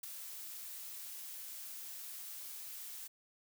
blue noise with ADSR envelope, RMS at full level -41 dBFS, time 0.03-3.08 s, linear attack 8 ms, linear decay 9 ms, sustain -6 dB, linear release 13 ms, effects none

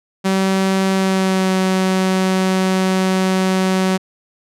sawtooth tone with pitch glide, 191.4 to 188 Hz, G3 to F#3, -41 to +28 cents, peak -10 dBFS, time 0.24-3.98 s, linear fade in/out 20 ms, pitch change -31 cents, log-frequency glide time 0.93-1.52 s, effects low-pass 10000 Hz 12 dB/octave

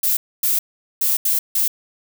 violet noise bursts at uneven times, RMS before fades -18 dBFS, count 5, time 0.03-0.17 / 0.43-0.59 / 1.01-1.17 / 1.25-1.39 / 1.55-1.68 s, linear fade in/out 5 ms, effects none

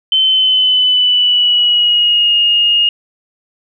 sine tone with pitch glide, 3073 to 2851 Hz, G7 to F7, -35 to +35 cents, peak -8 dBFS, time 0.12-2.89 s, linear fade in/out 2 ms, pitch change -130 cents, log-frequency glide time 0.22-2.35 s, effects none

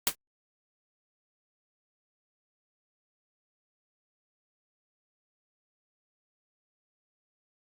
white noise with exponential decay, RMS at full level -20 dBFS, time 0.07-0.15 s, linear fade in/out 1 ms, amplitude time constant 17 ms, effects Opus 48 kbps

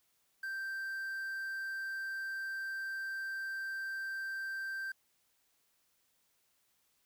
triangle tone with quantisation, 1568 Hz, G6, in tune, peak -35 dBFS, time 0.43-4.92 s, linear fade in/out 5 ms, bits 10, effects white hiss -75 dBFS RMS until 7.05 s

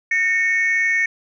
sine tone pair together, 1834 / 2212 Hz, A#6 / C#7, -29 / -4 cents, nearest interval minor third, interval 325 cents, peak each -17 dBFS, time 0.11-1.06 s, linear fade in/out 5 ms, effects tanh soft clip ceiling -11 dBFS

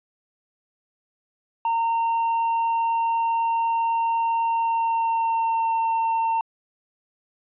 triangle tone with pitch glide, 918 to 907.5 Hz, A#5 to A#5, -27 to -47 cents, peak -18 dBFS, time 1.65-6.41 s, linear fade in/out 2 ms, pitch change -20 cents, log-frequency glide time 4.49-5.76 s, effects resampled to 8000 Hz

